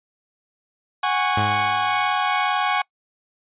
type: chord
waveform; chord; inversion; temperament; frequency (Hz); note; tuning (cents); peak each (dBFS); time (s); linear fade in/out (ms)
sawtooth; F# suspended second; none; equal with one note detuned; 740 / 822 / 1108.7; F#5 / G#5 / C#6; 0 / -18 / 0; -20 / -19 / -19; 1.03-2.82; 5
type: tone with exponential decay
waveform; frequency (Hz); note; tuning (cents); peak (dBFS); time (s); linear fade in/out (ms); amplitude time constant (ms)
sawtooth; 104.4; G#2; +10; -17; 1.37-2.2; 5; 180
effects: noise-tail reverb RT60 0.1 s tail -26 dB re dry + resampled to 8000 Hz